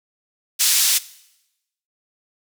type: band-pass noise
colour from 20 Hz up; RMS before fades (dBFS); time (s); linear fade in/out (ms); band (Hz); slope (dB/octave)
pink; -17; 0.59-0.99; 20; 4200 to 15000; 12
effects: noise-tail reverb RT60 0.9 s tail -19 dB re dry